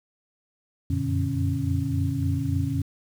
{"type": "tone cluster", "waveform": "sine", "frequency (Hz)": [89.5, 93.1, 118.9, 145.9, 274.3], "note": ["F2", "F#2", "A#2", "D3", "C#4"], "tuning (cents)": [43, 11, 35, -11, -18], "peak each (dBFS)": -29, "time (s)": [0.9, 2.82], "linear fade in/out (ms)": 5, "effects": ["8-bit"]}